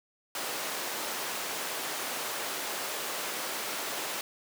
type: high-pass noise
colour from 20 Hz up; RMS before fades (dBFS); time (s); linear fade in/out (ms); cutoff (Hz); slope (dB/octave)
pink; -35; 0.35-4.21; 2; 460; 12
effects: none